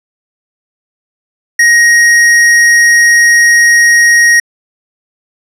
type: tone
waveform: square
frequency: 1879 Hz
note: A#6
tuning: 13 cents sharp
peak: -4 dBFS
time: 1.59-4.4 s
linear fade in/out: 5 ms
effects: low-pass 10000 Hz 12 dB/octave